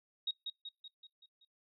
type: tone with echo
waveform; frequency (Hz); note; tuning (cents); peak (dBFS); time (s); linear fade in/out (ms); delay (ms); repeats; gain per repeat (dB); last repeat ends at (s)
sine; 3769; A#7; +18; -32; 0.27-0.31; 5; 190; 6; -5; 1.45
effects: noise-tail reverb RT60 0.2 s tail -26 dB re dry